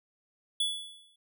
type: tone with exponential decay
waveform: square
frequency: 3420 Hz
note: A7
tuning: 50 cents flat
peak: -25 dBFS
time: 0.6-1.16 s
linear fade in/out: 5 ms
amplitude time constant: 120 ms
effects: none